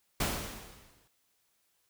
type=noise with exponential decay; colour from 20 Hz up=pink; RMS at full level=-29 dBFS; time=0.2-1.08 s; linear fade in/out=5 ms; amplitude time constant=190 ms; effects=white hiss -74 dBFS RMS until 1.89 s